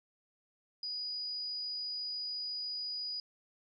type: tone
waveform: sine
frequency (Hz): 4923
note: D#8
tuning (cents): -19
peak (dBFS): -36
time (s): 0.83-3.2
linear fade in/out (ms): 2
effects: none